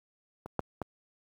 clicks, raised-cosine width 1 ms, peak -27 / -14 / -19 dBFS, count 3, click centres 0.46 / 0.593 / 0.817 s, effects high-pass 60 Hz 12 dB/octave + 9-bit

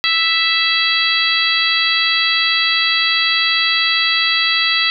harmonic tone, 659.3 Hz, E5, in tune, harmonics 2 / 3 / 4 / 5 / 6 / 7, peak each -24 / -19 / -20 / -19 / -19 / -22 dBFS, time 0.04-4.9 s, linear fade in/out 0 ms, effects none

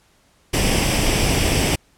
pink noise with comb filter, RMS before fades -18 dBFS, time 0.53-1.76 s, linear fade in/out 10 ms, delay 0.37 ms, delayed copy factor +0.55, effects pink hiss -58 dBFS RMS until 1.97 s + low-pass 11000 Hz 12 dB/octave

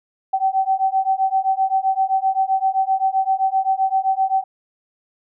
sine beating tone pair, 764 / 771.7 Hz, G5 / G5, -45 / -27 cents, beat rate 7.7 Hz, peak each -19 dBFS, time 0.33-4.44 s, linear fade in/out 10 ms, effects none

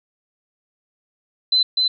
sine tone with echo, 4044 Hz, B7, 40 cents sharp, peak -13 dBFS, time 1.52-1.63 s, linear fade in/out 5 ms, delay 250 ms, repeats 1, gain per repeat -2 dB, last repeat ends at 1.88 s, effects none

